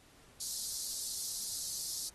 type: high-pass noise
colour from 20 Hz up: pink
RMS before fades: -39 dBFS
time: 0.4-2.09 s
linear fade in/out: 5 ms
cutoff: 4200 Hz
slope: 48 dB/octave
effects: pink hiss -62 dBFS RMS until 2.14 s + AAC 32 kbps